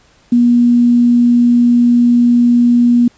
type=tone with quantisation; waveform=sine; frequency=240.4 Hz; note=B3; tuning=46 cents flat; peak=-6 dBFS; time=0.32-3.08 s; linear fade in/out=5 ms; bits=6; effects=pink hiss -50 dBFS RMS until 3.17 s + resampled to 16000 Hz